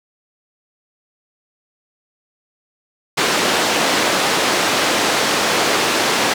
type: band-pass noise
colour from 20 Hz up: pink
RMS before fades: -17 dBFS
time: 3.17-6.34 s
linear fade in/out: 10 ms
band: 330 to 6500 Hz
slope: 12 dB/octave
effects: none